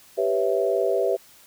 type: chord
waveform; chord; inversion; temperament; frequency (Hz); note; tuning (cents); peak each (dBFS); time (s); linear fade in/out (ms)
sine; C# half-diminished seventh; second; equal; 392 / 493.9 / 554.4 / 659.3; G4 / B4 / C#5 / E5; 0 / 0 / 0 / 0; -24 / -25 / -27 / -25; 0.17-1.17; 20
effects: white hiss -52 dBFS RMS until 1.46 s